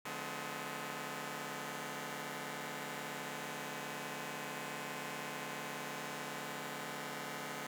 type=chord; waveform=5% pulse; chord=D diminished seventh; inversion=none; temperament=just; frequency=146.83 / 176.2 / 211.4 / 253.7 Hz; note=D3 / F3 / Ab3 / Cb4; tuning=0 / +16 / +31 / +47 cents; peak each=-35 / -39 / -35 / -34 dBFS; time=0.05-7.67 s; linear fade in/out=5 ms; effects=none